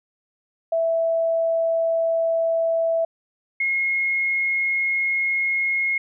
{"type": "tone pair in turn", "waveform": "sine", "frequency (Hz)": [659.3, 2157], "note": ["E5", "C#7"], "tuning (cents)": [0, -48], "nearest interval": "octave + major sixth", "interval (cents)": 2052, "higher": "second", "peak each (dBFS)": [-18, -19], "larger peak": "first", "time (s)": [[0.72, 3.05], [3.6, 5.98]], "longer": "second", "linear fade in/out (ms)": 5, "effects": []}